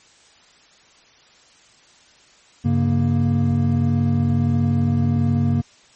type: tone cluster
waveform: triangle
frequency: 97.6 / 139.1 / 234.7 Hz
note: G2 / C#3 / A#3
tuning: -7 / +6 / +12 cents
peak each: -18 dBFS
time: 2.64-5.62 s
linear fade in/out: 20 ms
effects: white hiss -52 dBFS RMS until 5.95 s + MP3 32 kbps